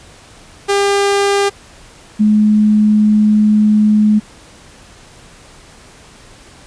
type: tone pair in turn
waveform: sawtooth / sine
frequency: 400.4 / 212.1 Hz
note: G4 / G#3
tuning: +37 / +37 cents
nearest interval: major seventh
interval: 1100 cents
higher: first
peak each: -7 dBFS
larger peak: neither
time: 0.68-1.5 / 2.19-4.2 s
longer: second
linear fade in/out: 20 ms
effects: pink hiss -41 dBFS RMS until 6.66 s + resampled to 22050 Hz